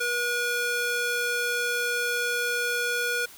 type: tone with high-pass filter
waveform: square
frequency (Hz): 482.2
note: B4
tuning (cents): -41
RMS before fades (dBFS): -27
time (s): 0-3.26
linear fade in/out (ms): 10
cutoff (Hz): 990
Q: 1.9
effects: white hiss -48 dBFS RMS until 3.37 s